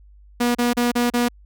sawtooth tone bursts, 241.3 Hz, B3, 40 cents flat, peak -13 dBFS, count 5, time 0.4-1.286 s, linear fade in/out 10 ms, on 150 ms, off 34 ms, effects added 50 Hz sine -45 dBFS peak until 1.45 s

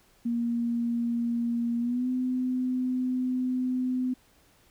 sine tone with pitch glide, 235.5 to 253.9 Hz, A#3 to B3, +18 to +48 cents, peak -25 dBFS, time 0.25-4.14 s, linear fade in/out 10 ms, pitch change +130 cents, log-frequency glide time 1.79-2.08 s, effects pink hiss -62 dBFS RMS until 4.7 s

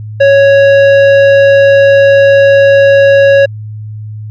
sine tone with tanh clipping, 554.4 Hz, C#5, in tune, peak -4 dBFS, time 0.2-3.46 s, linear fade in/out 10 ms, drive 17 dB, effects added 107 Hz sine -20 dBFS peak until 4.3 s + low-pass 3000 Hz 12 dB/octave

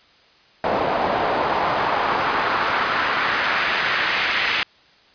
pink noise with band-pass filter sweep, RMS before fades -21 dBFS, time 0.64-4.63 s, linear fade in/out 0 ms, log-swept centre 650 to 2300 Hz, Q 1.5, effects white hiss -53 dBFS RMS until 5.14 s + resampled to 11025 Hz

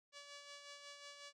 5% pulse tone with tremolo, 573 Hz, D5, 43 cents flat, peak -39 dBFS, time 0.12-1.33 s, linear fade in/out 50 ms, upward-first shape sine, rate 5.5 Hz, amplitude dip 45%, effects low-pass 7000 Hz 12 dB/octave

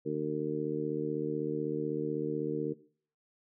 harmonic tone, 76 Hz, D#2, 40 cents flat, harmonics 2 / 3 / 4 / 5 / 6, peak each -39 / -40 / -36 / -37 / -34 dBFS, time 0.05-2.74 s, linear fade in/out 20 ms, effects noise-tail reverb RT60 0.5 s tail -19 dB re dry

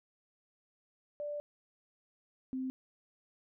sine tone pair in turn, 587.3 / 260.1 Hz, D5 / C4, 0 / -10 cents, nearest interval octave + major second, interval 1410 cents, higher first, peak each -36 / -34 dBFS, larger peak second, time 1.2-1.4 / 2.53-2.7 s, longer first, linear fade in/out 0 ms, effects none

